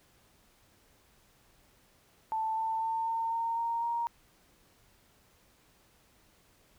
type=tone with pitch steps; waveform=sine; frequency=883 / 891.7 / 900.5 / 909.4 / 918.4 / 927.4 / 936.6 Hz; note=A5 / A5 / A5 / A#5 / A#5 / A#5 / A#5; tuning=+6 / +23 / +40 / -43 / -26 / -9 / +8 cents; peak=-29 dBFS; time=2.32-4.07 s; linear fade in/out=0 ms; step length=250 ms; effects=pink hiss -65 dBFS RMS until 6.78 s